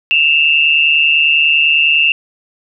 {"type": "tone pair together", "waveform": "sine", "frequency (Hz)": [2637, 2787], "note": ["E7", "F7"], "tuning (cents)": [0, -4], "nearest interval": "minor second", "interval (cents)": 96, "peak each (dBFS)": -11, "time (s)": [0.11, 2.12], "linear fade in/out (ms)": 0, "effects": []}